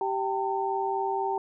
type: tone cluster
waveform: sine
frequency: 388.9 / 780 / 904 Hz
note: G4 / G5 / A5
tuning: -14 / -9 / +47 cents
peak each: -30 dBFS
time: 0.01-1.38 s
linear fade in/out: 2 ms
effects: none